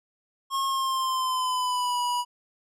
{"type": "tone with pitch glide", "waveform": "square", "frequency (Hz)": [1082, 975.2], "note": ["C#6", "B5"], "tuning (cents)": [-42, -22], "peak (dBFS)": -25, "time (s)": [0.5, 2.25], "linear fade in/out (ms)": 50, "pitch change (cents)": -180, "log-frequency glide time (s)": [0.65, 2], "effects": ["low-pass 12000 Hz 12 dB/octave"]}